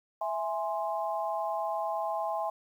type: chord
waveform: sine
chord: E augmented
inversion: none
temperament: equal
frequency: 659.3 / 830.6 / 1046.5 Hz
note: E5 / G#5 / B#5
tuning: 0 / 0 / 0 cents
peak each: -33 / -33 / -36 dBFS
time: 0.21-2.5 s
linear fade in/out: 5 ms
effects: 10-bit